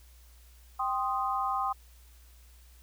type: chord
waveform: sine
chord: C minor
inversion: second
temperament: equal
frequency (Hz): 784 / 1046.5 / 1244.5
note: G5 / C6 / Eb6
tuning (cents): 0 / 0 / 0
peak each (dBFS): -32 / -32 / -32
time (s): 0.79-1.73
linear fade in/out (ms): 10
effects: added 60 Hz sine -53 dBFS peak until 2.82 s + white hiss -62 dBFS RMS until 2.82 s